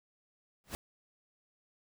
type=noise with exponential growth; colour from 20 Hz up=pink; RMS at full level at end=-35 dBFS; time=0.64-0.75 s; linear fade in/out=0 ms; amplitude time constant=22 ms; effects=none